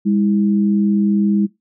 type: tone pair together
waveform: sine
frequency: 203.2 / 325.4 Hz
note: G#3 / E4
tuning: -38 / -22 cents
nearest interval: minor sixth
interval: 816 cents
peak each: -13 / -21 dBFS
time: 0.05-1.47 s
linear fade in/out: 20 ms
effects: noise-tail reverb RT60 0.2 s tail -22 dB re dry